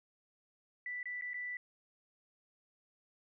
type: tone with dropouts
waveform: sine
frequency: 1975.5 Hz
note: B6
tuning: in tune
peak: -38 dBFS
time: 0.86-1.57 s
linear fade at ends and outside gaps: 2 ms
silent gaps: 1.03-1.056 / 1.212-1.221 / 1.334-1.342 s
effects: none